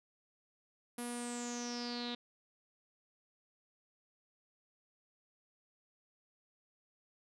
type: tone with low-pass filter sweep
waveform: sawtooth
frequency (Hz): 240.9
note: B3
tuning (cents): -43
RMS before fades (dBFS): -41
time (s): 0.98-2.15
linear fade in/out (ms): 5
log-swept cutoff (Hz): 11000 to 3700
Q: 9.4
effects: none